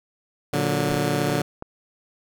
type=chord; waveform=15% pulse; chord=Bb augmented; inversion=none; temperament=just; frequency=116.54 / 145.68 / 182.1 Hz; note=Bb2 / D3 / F#3; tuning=0 / -14 / -27 cents; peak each=-22 / -17 / -21 dBFS; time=0.53-1.42 s; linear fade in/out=5 ms
type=noise with exponential decay; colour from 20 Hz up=brown; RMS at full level=-29 dBFS; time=0.89-1.06 s; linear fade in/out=1 ms; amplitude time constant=36 ms
type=clicks; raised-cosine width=1 ms; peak=-19 dBFS; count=2; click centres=1.297 / 1.624 s
effects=none